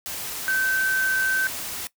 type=tone in noise; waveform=sine; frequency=1543 Hz; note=G6; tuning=28 cents flat; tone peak=-20 dBFS; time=0.48-1.47 s; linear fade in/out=0 ms; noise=white; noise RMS=-32 dBFS; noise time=0.06-1.87 s; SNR=+9 dB; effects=noise-tail reverb RT60 0.1 s tail -19 dB re dry